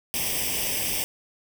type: noise with comb filter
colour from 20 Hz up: white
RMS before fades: -27 dBFS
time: 0.14-1.04 s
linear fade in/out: 0 ms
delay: 0.36 ms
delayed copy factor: +0.85
effects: none